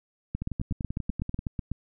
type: two click trains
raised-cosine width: 5 ms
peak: -19 / -17 dBFS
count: 11 / 12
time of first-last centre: 0.42-1.391 / 0.35-1.716 s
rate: 10.3 / 8.05 Hz
effects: none